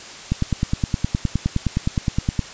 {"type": "click train", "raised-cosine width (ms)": 5, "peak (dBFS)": -6, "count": 21, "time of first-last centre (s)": [0.32, 2.393], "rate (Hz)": 9.65, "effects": ["white hiss -37 dBFS RMS until 2.53 s", "resampled to 16000 Hz"]}